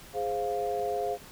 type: chord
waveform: sine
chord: F minor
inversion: first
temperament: equal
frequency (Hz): 415.3 / 523.3 / 698.5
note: Ab4 / C5 / F5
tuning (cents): 0 / 0 / 0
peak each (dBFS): -32 / -34 / -31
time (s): 0.13-1.18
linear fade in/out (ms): 50
effects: pink hiss -49 dBFS RMS until 1.31 s